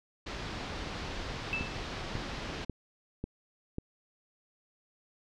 pink low-pass noise, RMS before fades -39 dBFS, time 0.26-2.65 s, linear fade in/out 10 ms, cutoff 5100 Hz, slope 24 dB/octave
sine tone with exponential decay, 2637 Hz, E7, in tune, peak -28 dBFS, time 1.53-1.85 s, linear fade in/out 0 ms, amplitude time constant 69 ms
click train, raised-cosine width 3 ms, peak -22 dBFS, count 5, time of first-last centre 1.61-3.784 s, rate 1.84 Hz
effects none

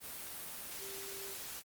sine tone in noise, 392 Hz, G4, in tune, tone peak -49 dBFS, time 0.78-1.36 s, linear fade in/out 50 ms, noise white, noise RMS -45 dBFS, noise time 0-1.63 s, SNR -7 dB, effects Opus 32 kbps

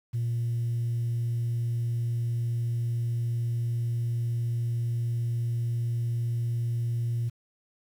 sine tone, 117.8 Hz, A#2, 19 cents sharp, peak -24 dBFS, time 0.13-7.3 s, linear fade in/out 20 ms, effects tanh soft clip ceiling -23 dBFS + 9-bit

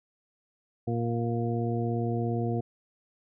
harmonic tone, 117.2 Hz, A#2, 10 cents sharp, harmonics 1 / 2 / 3 / 4 / 6, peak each -29 / -32 / -34 / -35 / -37 dBFS, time 0.87-2.61 s, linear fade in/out 10 ms, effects none

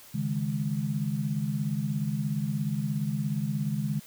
sine chord, C# suspended second, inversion none, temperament equal, 138.59 / 155.56 / 207.7 Hz, C#3 / D#3 / G#3, 0 / 0 / 0 cents, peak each -31 dBFS, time 0.14-4 s, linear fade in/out 10 ms, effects white hiss -51 dBFS RMS until 4.06 s

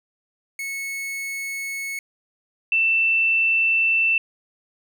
45% pulse / sine tone pair in turn, 2200 / 2670 Hz, C#7 / E7, -14 / +22 cents, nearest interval minor third, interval 336 cents, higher second, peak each -27 / -16 dBFS, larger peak second, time 0.59-1.99 / 2.72-4.18 s, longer second, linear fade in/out 2 ms, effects none

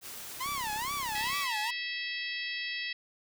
white noise, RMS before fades -43 dBFS, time 0.01-1.48 s, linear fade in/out 50 ms
sawtooth tone with vibrato, 987.8 Hz, B5, in tune, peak -29 dBFS, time 0.4-1.71 s, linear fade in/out 10 ms, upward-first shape sine, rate 2.3 Hz, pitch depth 280 cents each way
click train, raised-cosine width 3 ms, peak -37 dBFS, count 30, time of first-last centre 0.46-1.331 s, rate 33.3 Hz
harmonic tone, 652 Hz, E5, 19 cents flat, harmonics 3 / 4 / 5 / 6 / 7 / 8, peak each -37 / -39 / -41 / -43 / -44 / -45 dBFS, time 1.15-2.93 s, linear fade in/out 5 ms
effects none

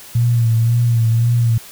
sine tone with vibrato, 116.54 Hz, A#2, in tune, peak -11 dBFS, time 0.15-1.58 s, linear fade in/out 5 ms, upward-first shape sine, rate 1.9 Hz, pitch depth 47 cents each way, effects white hiss -38 dBFS RMS until 1.71 s

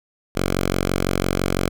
5% pulse tone, 45.96 Hz, F#1, 11 cents flat, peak -8 dBFS, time 0.35-1.69 s, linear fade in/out 10 ms, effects none

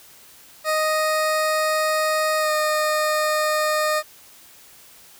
20% pulse tone with pitch glide, 622.3 to 613.4 Hz, D#5 to D#5, 0 to -25 cents, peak -14 dBFS, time 0.64-4.03 s, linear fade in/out 50 ms, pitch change -25 cents, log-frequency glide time 2.39-2.51 s, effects white hiss -48 dBFS RMS until 5.19 s

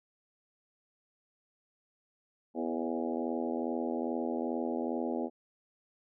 harmonic tone with a mistuned harmonic, 82.41 Hz, E2, in tune, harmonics 3 / 4 / 5 / 6 / 7 / 8 / 9 / 10, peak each -35 / -37 / -39 / -41 / -42 / -43 / -44 / -45 dBFS, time 2.54-5.3 s, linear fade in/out 50 ms, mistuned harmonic 6, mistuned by +28 cents, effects none

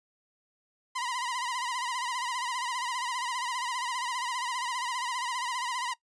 sawtooth tone with vibrato, 987.8 Hz, B5, in tune, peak -27 dBFS, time 0.95-5.94 s, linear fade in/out 10 ms, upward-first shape sine, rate 15 Hz, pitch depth 92 cents each way, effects noise-tail reverb RT60 0.1 s tail -20 dB re dry + resampled to 22050 Hz

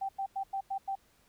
sine tone bursts, 780 Hz, G5, 9 cents flat, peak -31 dBFS, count 6, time 0.01-0.955 s, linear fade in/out 10 ms, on 80 ms, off 93 ms, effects pink hiss -67 dBFS RMS until 1.28 s

